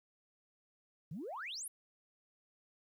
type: exponential sweep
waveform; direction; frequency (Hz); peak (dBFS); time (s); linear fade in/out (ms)
sine; up; 136.6 to 11790; -40; 1.11-1.68; 5
effects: tanh soft clip ceiling -36 dBFS + 12-bit